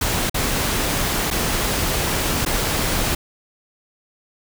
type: noise with dropouts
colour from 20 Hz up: pink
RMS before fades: -21 dBFS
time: 0.01-3.15 s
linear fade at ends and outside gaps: 5 ms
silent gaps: 0.297-0.343 / 1.304-1.31 / 2.451-2.461 s
effects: none